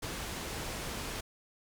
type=low-pass noise; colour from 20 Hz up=pink; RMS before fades=-39 dBFS; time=0.02-1.21 s; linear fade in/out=10 ms; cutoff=11000 Hz; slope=12 dB/octave; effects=none